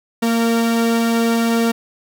45% pulse tone pair together, 230 / 462.7 Hz, A#3 / A#4, -23 / -13 cents, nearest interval octave, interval 1210 cents, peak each -15 / -22 dBFS, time 0.22-1.72 s, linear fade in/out 10 ms, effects none

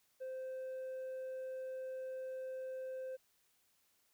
triangle tone with hard clipping, 520 Hz, C5, 11 cents flat, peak -40 dBFS, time 0.2-3.17 s, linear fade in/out 20 ms, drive 1 dB, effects white hiss -75 dBFS RMS until 4.13 s

